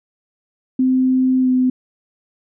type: tone with pitch glide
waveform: sine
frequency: 258.3 to 254.9 Hz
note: C4 to C4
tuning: -22 to -45 cents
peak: -12 dBFS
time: 0.79-1.7 s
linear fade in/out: 5 ms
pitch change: -23 cents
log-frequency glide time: 1.4-1.49 s
effects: none